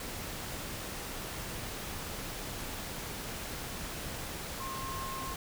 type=tone in noise; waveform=sine; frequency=1067 Hz; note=C6; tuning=34 cents sharp; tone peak=-39 dBFS; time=4.6-5.34 s; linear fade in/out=2 ms; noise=pink; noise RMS=-40 dBFS; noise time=0-5.36 s; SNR=-2 dB; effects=none